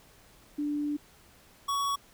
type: tone pair in turn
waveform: sine / square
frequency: 293.7 / 1121.4 Hz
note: D4 / C#6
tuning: 0 / +20 cents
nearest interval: octave + major seventh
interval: 2320 cents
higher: second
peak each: -28 dBFS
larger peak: neither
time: 0.58-0.97 / 1.68-1.96 s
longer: first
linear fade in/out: 10 ms
effects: pink hiss -58 dBFS RMS until 2.13 s